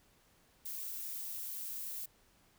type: noise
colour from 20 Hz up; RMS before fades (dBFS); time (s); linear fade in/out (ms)
violet; -42; 0.65-2.06; 10
effects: pink hiss -68 dBFS RMS until 2.58 s